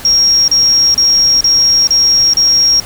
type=tone bursts; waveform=triangle; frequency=5588 Hz; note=F8; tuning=in tune; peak=-3 dBFS; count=6; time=0.05-2.8 s; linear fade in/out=2 ms; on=430 ms; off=34 ms; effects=tanh soft clip ceiling -4 dBFS + pink hiss -29 dBFS RMS until 2.85 s